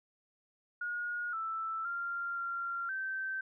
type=tone with pitch steps; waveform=sine; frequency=1438 / 1323 / 1389 / 1381 / 1550 Hz; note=F#6 / E6 / F6 / F6 / G6; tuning=-50 / +6 / -10 / -20 / -20 cents; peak=-34 dBFS; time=0.81-3.41 s; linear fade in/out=5 ms; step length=520 ms; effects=none